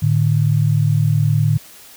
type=tone pair together; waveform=sine; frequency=110 / 149.58 Hz; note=A2 / D3; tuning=0 / +32 cents; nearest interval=perfect fourth; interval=532 cents; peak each=-15 dBFS; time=0.02-1.58 s; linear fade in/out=10 ms; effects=white hiss -42 dBFS RMS until 1.96 s